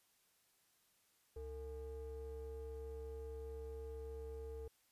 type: ring-modulated tone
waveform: triangle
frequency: 190.8 Hz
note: G3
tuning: 47 cents flat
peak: -40 dBFS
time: 1.36-4.68 s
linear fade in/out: 5 ms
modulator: 260 Hz
effects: white hiss -75 dBFS RMS until 4.91 s + resampled to 32000 Hz